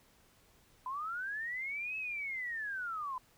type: linear two-way sweep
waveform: sine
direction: up then down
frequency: 994 to 2600 to 994 Hz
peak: -36 dBFS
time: 0.86-3.18 s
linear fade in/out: 2 ms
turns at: 1.97 s
effects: pink hiss -66 dBFS RMS until 3.37 s